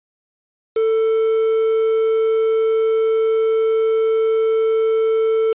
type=tone with quantisation; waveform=triangle; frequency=444.5 Hz; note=A4; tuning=18 cents sharp; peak=-12 dBFS; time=0.76-5.53 s; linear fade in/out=5 ms; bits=5; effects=resampled to 8000 Hz